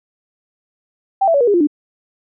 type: tone with pitch steps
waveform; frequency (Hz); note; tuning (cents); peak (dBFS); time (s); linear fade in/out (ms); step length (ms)
sine; 780 / 663.5 / 564.4 / 480.1 / 408.4 / 347.5 / 295.6; G5 / E5 / C#5 / B4 / G#4 / F4 / D4; -9 / +11 / +31 / -49 / -29 / -9 / +11; -10; 1.21-1.672; 10; 66
effects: none